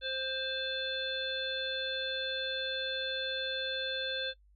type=harmonic tone with a mistuned harmonic; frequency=525 Hz; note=C5; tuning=6 cents sharp; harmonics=1 / 3 / 5 / 7 / 8; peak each=-39 / -38 / -45 / -36 / -43 dBFS; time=0.01-4.34 s; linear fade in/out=50 ms; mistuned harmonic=7; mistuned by=-79 cents; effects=noise-tail reverb RT60 0.1 s tail -19 dB re dry + added 50 Hz sine -60 dBFS peak until 4.55 s